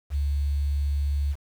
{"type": "tone with quantisation", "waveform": "sine", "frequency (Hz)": 71.3, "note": "C#2", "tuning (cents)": 49, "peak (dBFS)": -22, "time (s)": [0.1, 1.36], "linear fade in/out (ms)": 50, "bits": 8, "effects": []}